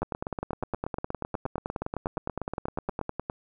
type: two click trains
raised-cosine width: 1 ms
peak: -17 / -16 dBFS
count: 26 / 33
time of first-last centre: 0.03-3.013 / 0.02-3.299 s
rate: 8.38 / 9.76 Hz
effects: none